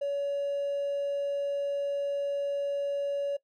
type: tone with hard clipping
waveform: triangle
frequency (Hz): 565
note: C#5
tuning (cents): +33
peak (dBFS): -28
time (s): 0.01-3.37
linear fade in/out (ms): 10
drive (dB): 4
effects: noise-tail reverb RT60 0.1 s tail -19 dB re dry